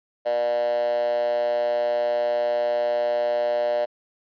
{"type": "tone with high-pass filter", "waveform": "10% pulse", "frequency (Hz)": 120, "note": "B2", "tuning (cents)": -49, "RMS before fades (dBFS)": -23, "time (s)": [0.25, 3.86], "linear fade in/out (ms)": 20, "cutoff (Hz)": 600, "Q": 8.6, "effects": ["resampled to 11025 Hz"]}